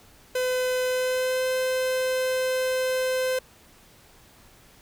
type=tone with pitch glide; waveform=45% pulse; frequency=507 to 514.7 Hz; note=B4 to C5; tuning=+45 to -29 cents; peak=-23 dBFS; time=0.35-3.39 s; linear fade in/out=5 ms; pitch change=+26 cents; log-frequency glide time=0.86-1.46 s; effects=pink hiss -54 dBFS RMS until 4.81 s